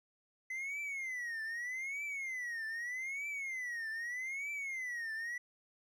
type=tone with vibrato; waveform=triangle; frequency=2029 Hz; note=B6; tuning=46 cents sharp; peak=-36 dBFS; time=0.5-5.38 s; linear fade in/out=5 ms; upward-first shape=triangle; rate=0.81 Hz; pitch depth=250 cents each way; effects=none